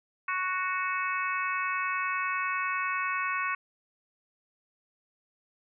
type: harmonic tone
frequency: 370 Hz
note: F#4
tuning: in tune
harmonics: 3 / 4 / 5 / 6 / 7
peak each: -31 / -34 / -37 / -36 / -36 dBFS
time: 0.28-3.55 s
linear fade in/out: 5 ms
effects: none